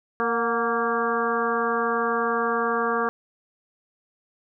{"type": "harmonic tone with a mistuned harmonic", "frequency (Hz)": 231.8, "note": "A#3", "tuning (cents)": -10, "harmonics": [1, 2, 3, 4, 5, 6, 7], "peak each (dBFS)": [-31, -26, -31, -32, -26, -31, -31], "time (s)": [0.2, 3.09], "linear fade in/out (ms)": 0, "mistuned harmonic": 3, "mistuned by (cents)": 56, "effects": []}